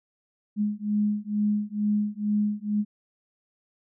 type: beating tone pair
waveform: sine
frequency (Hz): 207.7 / 209.9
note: G#3 / G#3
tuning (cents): 0 / +19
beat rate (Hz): 2.2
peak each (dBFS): -26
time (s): 0.56-2.85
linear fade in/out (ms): 50
effects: none